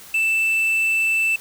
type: tone with quantisation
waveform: triangle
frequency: 2650 Hz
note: E7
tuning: 9 cents sharp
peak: -15 dBFS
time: 0.14-1.36 s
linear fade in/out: 5 ms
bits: 7
effects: white hiss -42 dBFS RMS until 1.4 s